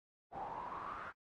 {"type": "noise with band-pass filter sweep", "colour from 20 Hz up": "brown", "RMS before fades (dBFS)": -45, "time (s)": [0.31, 1.13], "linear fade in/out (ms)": 50, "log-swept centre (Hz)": [760, 1400], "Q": 8.1, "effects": ["AAC 32 kbps"]}